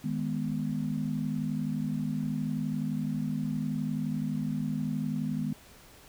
sine chord, G# minor, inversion second, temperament equal, 155.56 / 207.7 / 246.9 Hz, D#3 / G#3 / B3, 0 / 0 / 0 cents, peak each -33 dBFS, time 0.04-5.53 s, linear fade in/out 5 ms, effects pink hiss -54 dBFS RMS until 6.08 s

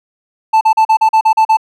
triangle tone bursts, 880 Hz, A5, in tune, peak -4 dBFS, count 9, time 0.53-1.571 s, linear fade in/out 10 ms, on 81 ms, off 39 ms, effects none

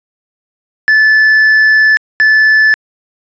triangle tone pair in turn, 1741 / 1741 Hz, A6 / A6, -19 / -19 cents, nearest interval unison, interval 0 cents, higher neither, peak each -3 dBFS, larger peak neither, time 0.88-1.97 / 2.2-2.74 s, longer first, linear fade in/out 0 ms, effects resampled to 16000 Hz

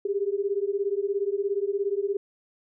sine beating tone pair, 392 / 409 Hz, G4 / G#4, 0 / -26 cents, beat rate 17 Hz, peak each -27 dBFS, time 0.05-2.17 s, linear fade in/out 5 ms, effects none

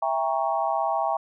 sine chord, E diminished seventh, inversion none, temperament equal with one note detuned, 659.3 / 797.2 / 932.3 / 1108.7 Hz, E5 / G5 / Bb5 / Db6, 0 / +29 / 0 / 0 cents, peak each -27 / -26 / -29 / -30 dBFS, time 0.02-1.17 s, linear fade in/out 5 ms, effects none

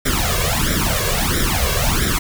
pink noise with flanger, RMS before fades -18 dBFS, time 0.05-2.19 s, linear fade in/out 10 ms, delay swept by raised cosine 0.54 to 1.84 ms, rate 1.5 Hz, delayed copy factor +1, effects none

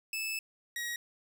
sawtooth tone pair in turn, 2620 / 1899.1 Hz, E7 / A#6, -11 / +32 cents, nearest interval tritone, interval 557 cents, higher first, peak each -30 / -31 dBFS, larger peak first, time 0.13-0.39 / 0.76-0.96 s, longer first, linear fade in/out 2 ms, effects none

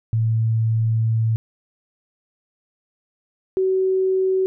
sine tone pair in turn, 112.3 / 377.7 Hz, A2 / F#4, +36 / +36 cents, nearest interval octave + major sixth, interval 2100 cents, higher second, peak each -16 dBFS, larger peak neither, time 0.13-1.36 / 3.57-4.46 s, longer first, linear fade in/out 0 ms, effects none

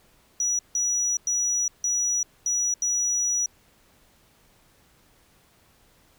sine tone bursts at uneven times, 5850 Hz, F#8, 21 cents flat, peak -20 dBFS, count 6, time 0.4-0.59 / 0.75-1.17 / 1.27-1.68 / 1.84-2.23 / 2.46-2.74 / 2.82-3.46 s, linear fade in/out 2 ms, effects tanh soft clip ceiling -19 dBFS + pink hiss -60 dBFS RMS until 6.18 s

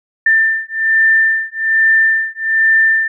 sine beating tone pair, 1786 / 1787.2 Hz, A6 / A6, +25 / +27 cents, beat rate 1.2 Hz, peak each -13 dBFS, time 0.26-3.08 s, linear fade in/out 5 ms, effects none

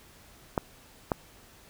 clicks, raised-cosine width 1 ms, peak -11 dBFS, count 2, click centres 0.578 / 1.118 s, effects pink hiss -55 dBFS RMS until 1.69 s

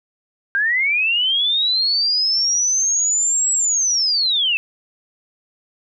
sine linear two-way sweep, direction up then down, 1568 to 7780 to 2580 Hz, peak -15 dBFS, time 0.55-4.57 s, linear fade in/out 0 ms, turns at 3.52 s, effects none

